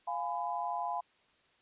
sine chord, F diminished, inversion none, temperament equal with one note detuned, 698.5 / 830.6 / 1003.3 Hz, F5 / Ab5 / Cb6, 0 / 0 / +27 cents, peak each -37 / -37 / -37 dBFS, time 0.07-1.01 s, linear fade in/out 10 ms, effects white hiss -68 dBFS RMS until 1.61 s + resampled to 8000 Hz

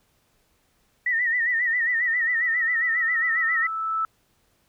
sine tone with vibrato, 1900 Hz, A#6, 33 cents sharp, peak -20 dBFS, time 1.06-3.67 s, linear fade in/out 5 ms, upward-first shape sine, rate 7.4 Hz, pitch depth 89 cents each way
sine tone with exponential growth, 1314 Hz, E6, 6 cents flat, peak -21 dBFS, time 1.47-4.05 s, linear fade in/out 1 ms, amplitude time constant 560 ms
effects pink hiss -66 dBFS RMS until 4.68 s

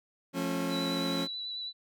30% pulse chord, F augmented, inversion none, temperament just, 174.61 / 218.3 / 272.8 Hz, F3 / A3 / C#4, 0 / -13 / -28 cents, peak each -32 / -36 / -30 dBFS, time 0.33-1.28 s, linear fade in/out 50 ms
sine tone with vibrato, 3954 Hz, B7, 1 cent sharp, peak -35 dBFS, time 0.69-1.73 s, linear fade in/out 50 ms, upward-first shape sine, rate 9.2 Hz, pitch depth 18 cents each way
effects none

